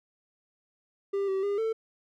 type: tone with pitch steps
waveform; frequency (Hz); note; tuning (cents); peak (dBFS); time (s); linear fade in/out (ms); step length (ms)
triangle; 396.8 / 384.8 / 404.2 / 445.9; G4 / G4 / G#4 / A4; +21 / -32 / -47 / +23; -24; 1.13-1.73; 10; 150
effects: none